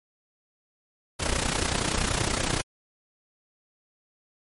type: noise with amplitude modulation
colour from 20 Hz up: pink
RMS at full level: -23 dBFS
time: 1.19-2.62 s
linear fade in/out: 20 ms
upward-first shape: sine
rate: 30.6 Hz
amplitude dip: 75%
effects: MP3 48 kbps